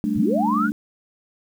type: chord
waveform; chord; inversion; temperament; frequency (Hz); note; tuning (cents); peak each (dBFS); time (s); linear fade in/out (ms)
sine; G suspended second; none; just; 196 / 220.5 / 294; G3 / A3 / D4; 0 / +4 / +2; -26 / -22 / -25; 0.04-0.72; 0
type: linear sweep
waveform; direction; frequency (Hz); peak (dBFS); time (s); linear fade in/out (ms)
sine; up; 40.01 to 1529; -20; 0.15-0.7; 50
effects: 8-bit